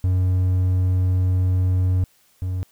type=tone pair in turn; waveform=triangle; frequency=92 / 92 Hz; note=F#2 / F#2; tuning=-9 / -9 cents; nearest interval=unison; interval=0 cents; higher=neither; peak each=-14 / -20 dBFS; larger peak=first; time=0.04-2.04 / 2.42-2.63 s; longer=first; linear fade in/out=0 ms; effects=white hiss -59 dBFS RMS until 2.71 s